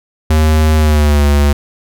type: tone with pitch glide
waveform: square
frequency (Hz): 77.78 to 72.15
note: D#2 to D2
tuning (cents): 0 to -30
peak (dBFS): -8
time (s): 0.3-1.53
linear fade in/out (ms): 5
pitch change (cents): -130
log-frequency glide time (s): 0.76-1.25
effects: none